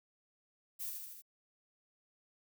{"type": "noise with echo", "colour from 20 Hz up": "violet", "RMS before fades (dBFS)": -41, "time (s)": [0.79, 0.91], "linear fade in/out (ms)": 20, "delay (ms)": 78, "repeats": 4, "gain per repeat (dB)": -3, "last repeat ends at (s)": 1.222, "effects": []}